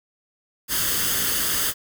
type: noise with comb filter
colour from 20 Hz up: white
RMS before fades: -23 dBFS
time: 0.68-1.74 s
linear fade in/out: 50 ms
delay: 0.62 ms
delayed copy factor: +0.6
effects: none